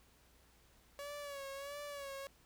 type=tone with vibrato; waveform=sawtooth; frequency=564 Hz; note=C#5; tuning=30 cents sharp; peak=-40 dBFS; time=0.99-2.27 s; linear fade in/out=0 ms; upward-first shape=sine; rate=1.5 Hz; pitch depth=57 cents each way; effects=added 60 Hz sine -70 dBFS peak until 2.45 s + pink hiss -68 dBFS RMS until 2.45 s